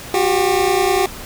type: tone pair together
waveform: 25% pulse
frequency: 363.2 / 393.1 Hz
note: F#4 / G4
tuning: -32 / +5 cents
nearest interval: minor second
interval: 137 cents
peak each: -13 dBFS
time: 0.14-1.06 s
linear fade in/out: 2 ms
effects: pink hiss -33 dBFS RMS until 1.25 s